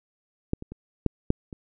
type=clicks; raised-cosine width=3 ms; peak=-11 / -24 / -25 / -8 / -7 / -25 dBFS; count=6; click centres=0.534 / 0.624 / 0.72 / 1.063 / 1.304 / 1.528 s; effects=none